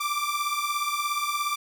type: beating tone pair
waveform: sawtooth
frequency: 1167 / 1184 Hz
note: D6 / D6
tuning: -11 / +14 cents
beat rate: 17 Hz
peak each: -25 dBFS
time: 0-1.56 s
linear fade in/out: 10 ms
effects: none